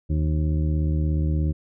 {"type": "harmonic tone", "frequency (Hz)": 76.9, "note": "D#2", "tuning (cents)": -20, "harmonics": [1, 2, 3, 4, 5, 7], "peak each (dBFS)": [-21, -25, -36, -32, -41, -43], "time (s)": [0.09, 1.53], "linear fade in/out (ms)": 20, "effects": []}